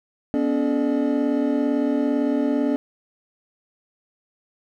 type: tone cluster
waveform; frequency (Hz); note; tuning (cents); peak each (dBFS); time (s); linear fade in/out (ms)
triangle; 246.8 / 284.6 / 431.8 / 600; B3 / C#4 / A4 / D5; -1 / +46 / -33 / +37; -22 / -19 / -27 / -27; 0.34-2.76; 0
effects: none